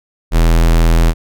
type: tone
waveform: square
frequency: 41.39 Hz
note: E1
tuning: 8 cents sharp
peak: -8 dBFS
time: 0.31-1.14 s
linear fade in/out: 50 ms
effects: none